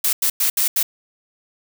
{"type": "noise bursts at uneven times", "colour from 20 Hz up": "blue", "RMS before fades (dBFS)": -18, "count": 5, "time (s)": [[0.04, 0.13], [0.22, 0.3], [0.4, 0.5], [0.57, 0.68], [0.76, 0.83]], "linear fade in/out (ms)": 5, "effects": []}